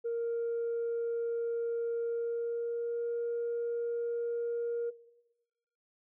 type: tone with pitch glide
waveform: sine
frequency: 466.2 to 470.5 Hz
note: A#4 to A#4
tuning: 0 to +16 cents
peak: -29 dBFS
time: 0.04-4.91 s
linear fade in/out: 20 ms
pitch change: +16 cents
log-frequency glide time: 2.03-3.04 s
effects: noise-tail reverb RT60 1.0 s tail -18 dB re dry + tanh soft clip ceiling -28 dBFS